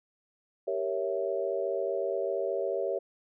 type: chord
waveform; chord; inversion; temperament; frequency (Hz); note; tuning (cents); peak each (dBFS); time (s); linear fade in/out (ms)
sine; G diminished seventh; none; equal; 392 / 466.2 / 554.4 / 659.3; G4 / Bb4 / Db5 / Fb5; 0 / 0 / 0 / 0; -33 / -35 / -32 / -35; 0.67-2.99; 10
effects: none